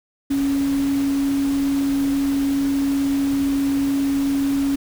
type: tone in noise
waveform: sine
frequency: 277.2 Hz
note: C#4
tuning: in tune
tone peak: -17 dBFS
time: 0.3-4.76 s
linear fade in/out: 10 ms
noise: pink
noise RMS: -34 dBFS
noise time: 0.3-4.76 s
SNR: +14 dB
effects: none